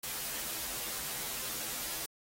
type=noise with comb filter; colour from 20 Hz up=white; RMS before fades=-38 dBFS; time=0.03-2.06 s; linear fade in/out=5 ms; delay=11 ms; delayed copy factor=-1; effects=AAC 48 kbps